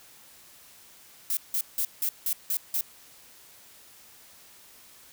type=noise bursts; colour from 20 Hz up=violet; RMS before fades=-27 dBFS; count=7; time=1.3-2.81 s; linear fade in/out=2 ms; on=70 ms; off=170 ms; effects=white hiss -53 dBFS RMS until 5.12 s